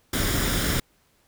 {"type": "noise with comb filter", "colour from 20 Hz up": "pink", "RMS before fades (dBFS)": -24, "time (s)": [0.13, 0.8], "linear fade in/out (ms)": 5, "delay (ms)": 0.57, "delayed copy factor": 0.5, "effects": ["pink hiss -64 dBFS RMS until 1.27 s"]}